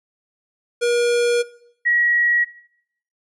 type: tone pair in turn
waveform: square / sine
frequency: 478.1 / 1912.4 Hz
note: A#4 / A#6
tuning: +44 / +44 cents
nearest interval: 2 octaves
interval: 2400 cents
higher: second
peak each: -17 / -14 dBFS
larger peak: second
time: 0.81-1.43 / 1.85-2.45 s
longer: first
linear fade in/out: 20 ms
effects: noise-tail reverb RT60 0.7 s tail -19 dB re dry + resampled to 24000 Hz